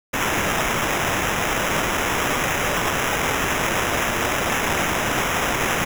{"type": "noise with sample-and-hold", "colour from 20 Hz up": "violet", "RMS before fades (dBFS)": -22, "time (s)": [0.13, 5.85], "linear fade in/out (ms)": 10, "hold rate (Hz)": 4410, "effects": []}